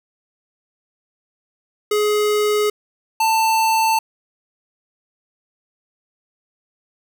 square tone pair in turn, 420 / 889.9 Hz, G#4 / A5, +19 / +19 cents, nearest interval octave + minor second, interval 1300 cents, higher second, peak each -16 / -15 dBFS, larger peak second, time 1.91-2.7 / 3.2-3.99 s, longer neither, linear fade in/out 5 ms, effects none

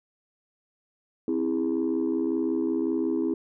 sine chord, C augmented, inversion none, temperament just, 261.6 / 327 / 408.8 Hz, C4 / E4 / G#4, 0 / -14 / -27 cents, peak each -27 / -25 / -29 dBFS, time 1.28-3.34 s, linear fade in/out 2 ms, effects tanh soft clip ceiling -18 dBFS

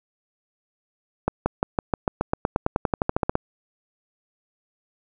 accelerating click train, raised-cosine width 1 ms, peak -6 dBFS, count 20, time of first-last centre 1.28-3.354 s, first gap 180 ms, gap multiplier 0.94, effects none

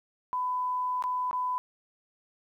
sine tone with dropouts, 1001 Hz, B5, 23 cents sharp, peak -27 dBFS, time 0.33-1.58 s, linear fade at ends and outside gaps 0 ms, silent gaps 1.024-1.039 / 1.311-1.33 s, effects 11-bit

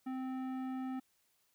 triangle tone with tanh clipping, 260 Hz, C4, 11 cents flat, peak -39 dBFS, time 0.06-1 s, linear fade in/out 10 ms, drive 18 dB, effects white hiss -75 dBFS RMS until 1.54 s

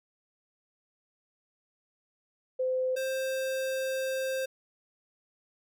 sine / square tone pair in turn, 514 / 526.9 Hz, C5 / C5, -31 / +12 cents, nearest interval unison, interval 43 cents, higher second, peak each -26 / -30 dBFS, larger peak first, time 2.59-2.96 / 2.96-4.46 s, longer second, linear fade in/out 10 ms, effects none

